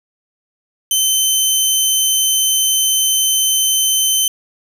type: tone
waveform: 15% pulse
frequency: 3078 Hz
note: G7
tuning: 32 cents flat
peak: -5 dBFS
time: 0.91-4.28 s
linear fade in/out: 2 ms
effects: none